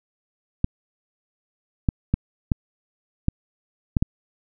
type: clicks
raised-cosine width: 5 ms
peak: -6 dBFS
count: 7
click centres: 0.644 / 1.888 / 2.14 / 2.518 / 3.284 / 3.968 / 4.025 s
effects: none